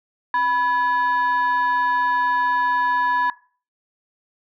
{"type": "tone pair together", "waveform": "sine", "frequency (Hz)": [986.3, 1698], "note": ["B5", "G#6"], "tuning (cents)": [-3, 38], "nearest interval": "major sixth", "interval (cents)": 941, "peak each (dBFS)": [-17, -21], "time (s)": [0.34, 3.3], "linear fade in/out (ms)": 2, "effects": ["noise-tail reverb RT60 0.4 s tail -19 dB re dry", "tanh soft clip ceiling -13 dBFS"]}